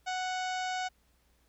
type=harmonic tone; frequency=740 Hz; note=F#5; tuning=in tune; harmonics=1 / 2 / 3 / 4 / 5 / 6 / 7 / 8 / 9 / 10; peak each=-33 / -39 / -43 / -45 / -47 / -49 / -50 / -51 / -52 / -53 dBFS; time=0.06-0.89 s; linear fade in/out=20 ms; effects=added 60 Hz sine -68 dBFS peak until 1.48 s + pink hiss -71 dBFS RMS until 1.48 s